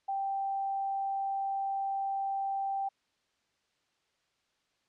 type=tone; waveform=sine; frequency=784 Hz; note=G5; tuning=in tune; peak=-30 dBFS; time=0.08-2.89 s; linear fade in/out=10 ms; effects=white hiss -75 dBFS RMS until 4.88 s + low-pass 5000 Hz 12 dB/octave